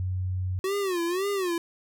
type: tone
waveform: sine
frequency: 92.3 Hz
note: F#2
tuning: 4 cents flat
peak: -26 dBFS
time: 0-0.59 s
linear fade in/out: 0 ms
type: tone with vibrato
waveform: square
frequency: 370 Hz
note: F#4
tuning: in tune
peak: -26 dBFS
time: 0.64-1.58 s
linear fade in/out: 2 ms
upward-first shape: sine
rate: 1.9 Hz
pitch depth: 160 cents each way
effects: none